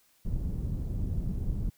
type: low-pass noise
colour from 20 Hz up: pink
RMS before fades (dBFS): -31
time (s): 0.25-1.7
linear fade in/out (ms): 10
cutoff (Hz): 150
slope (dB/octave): 12
effects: white hiss -66 dBFS RMS until 1.77 s